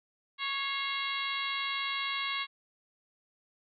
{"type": "harmonic tone with a mistuned harmonic", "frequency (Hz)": 554.4, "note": "C#5", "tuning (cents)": 0, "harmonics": [2, 3, 4, 5, 6, 7, 8], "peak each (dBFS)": [-37, -42, -36, -40, -39, -39, -47], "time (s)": [0.38, 2.47], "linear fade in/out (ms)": 50, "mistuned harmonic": 4, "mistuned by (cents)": -48, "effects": []}